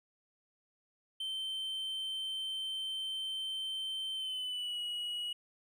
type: tone with pitch glide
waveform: triangle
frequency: 3104 to 2913 Hz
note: G7 to F#7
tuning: -18 to -28 cents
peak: -34 dBFS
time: 1.2-5.33 s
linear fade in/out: 5 ms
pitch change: -110 cents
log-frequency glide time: 4.14-4.79 s
effects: none